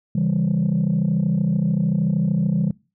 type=chord; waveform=sine; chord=C# diminished; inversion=none; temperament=just; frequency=138.59 / 166.31 / 199.57 Hz; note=C#3 / E3 / G3; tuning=0 / +16 / +31 cents; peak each=-22 / -19 / -20 dBFS; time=0.15-2.71 s; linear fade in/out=5 ms; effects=noise-tail reverb RT60 0.3 s tail -22 dB re dry + tanh soft clip ceiling -13 dBFS